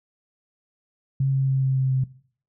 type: tone with pitch steps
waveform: sine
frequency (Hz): 135.4 / 134.54 / 133.69 / 132.84 / 132 / 131.17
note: C#3 / C3 / C3 / C3 / C3 / C3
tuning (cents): -40 / +49 / +38 / +27 / +16 / +5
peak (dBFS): -18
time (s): 1.2-2.04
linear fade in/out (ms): 5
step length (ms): 140
effects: noise-tail reverb RT60 0.5 s tail -19 dB re dry